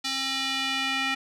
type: tone with band-pass filter sweep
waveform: square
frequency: 267.9 Hz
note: C4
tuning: 41 cents sharp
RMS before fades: -28 dBFS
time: 0.04-1.15 s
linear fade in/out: 10 ms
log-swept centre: 4200 to 2400 Hz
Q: 1.8
effects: none